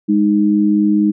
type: tone pair together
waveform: sine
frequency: 206 / 310.2 Hz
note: G#3 / D#4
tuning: -14 / -5 cents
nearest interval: perfect fifth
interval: 709 cents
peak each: -13 dBFS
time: 0.08-1.12 s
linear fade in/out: 20 ms
effects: none